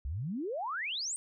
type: exponential sweep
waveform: sine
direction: up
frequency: 60 to 8850 Hz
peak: -33 dBFS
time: 0.05-1.16 s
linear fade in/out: 0 ms
effects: none